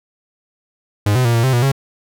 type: tone with pitch steps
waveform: 45% pulse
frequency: 103.2 / 127.2 / 117.7 / 115.8 / 131.3 / 120.3 / 136.6 Hz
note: G#2 / C3 / A#2 / A#2 / C3 / B2 / C#3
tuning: -10 / -48 / +17 / -11 / +6 / -45 / -25 cents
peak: -12 dBFS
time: 1.06-1.718 s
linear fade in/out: 5 ms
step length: 94 ms
effects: none